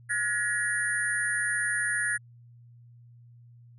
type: tone cluster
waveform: sine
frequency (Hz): 1447 / 1689 / 1896 / 9500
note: F#6 / G#6 / A#6 / D9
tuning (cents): -39 / +29 / +29 / +19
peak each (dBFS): -35 / -28 / -31 / -34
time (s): 0.09-2.18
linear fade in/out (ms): 20
effects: added 119 Hz sine -50 dBFS peak until 3.78 s

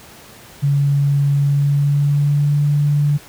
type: tone with pitch glide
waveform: sine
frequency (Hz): 141.5 to 145.81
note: C#3 to D3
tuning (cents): +36 to -12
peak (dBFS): -12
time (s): 0.62-3.18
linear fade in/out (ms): 20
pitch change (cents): +52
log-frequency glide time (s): 1.41-2.64
effects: pink hiss -41 dBFS RMS until 3.28 s + high-pass 60 Hz 12 dB/octave

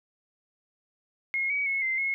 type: tone with pitch steps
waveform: sine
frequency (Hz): 2156 / 2266 / 2184 / 2078 / 2171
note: C#7 / C#7 / C#7 / C7 / C#7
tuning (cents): -49 / +37 / -26 / -12 / -37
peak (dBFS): -25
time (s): 1.34-2.14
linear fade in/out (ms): 0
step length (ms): 160
effects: none

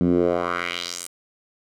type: tone with band-pass filter sweep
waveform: 10% pulse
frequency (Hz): 87.31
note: F2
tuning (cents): 0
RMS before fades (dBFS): -23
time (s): 0.01-1.07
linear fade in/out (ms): 0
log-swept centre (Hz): 190 to 9600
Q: 2.2
effects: none

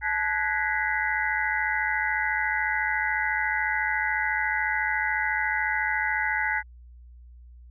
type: tone cluster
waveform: sine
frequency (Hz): 865 / 1481 / 1645 / 1939 / 2033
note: A5 / F#6 / G#6 / B6 / B6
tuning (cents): -30 / +1 / -17 / -32 / +50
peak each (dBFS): -30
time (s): 0.01-6.63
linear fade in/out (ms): 50
effects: added 60 Hz sine -45 dBFS peak until 7.7 s

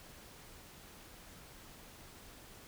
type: silence
effects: pink hiss -55 dBFS RMS until 2.67 s

